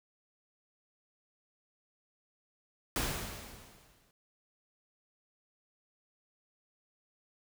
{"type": "noise with exponential decay", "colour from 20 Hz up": "pink", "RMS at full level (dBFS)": -31, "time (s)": [2.96, 4.11], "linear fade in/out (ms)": 1, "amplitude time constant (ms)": 250, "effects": []}